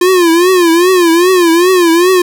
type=tone with vibrato; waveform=square; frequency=350.9 Hz; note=F4; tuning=8 cents sharp; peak=-6 dBFS; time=0.01-2.22 s; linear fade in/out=5 ms; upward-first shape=triangle; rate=2.5 Hz; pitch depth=140 cents each way; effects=none